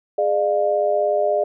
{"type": "chord", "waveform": "sine", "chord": "D diminished", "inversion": "second", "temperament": "equal with one note detuned", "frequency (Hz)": [415.3, 601.8, 698.5], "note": ["Ab4", "D5", "F5"], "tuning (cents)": [0, 42, 0], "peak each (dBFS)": [-23, -18, -23], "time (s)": [0.18, 1.44], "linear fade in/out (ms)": 5, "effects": []}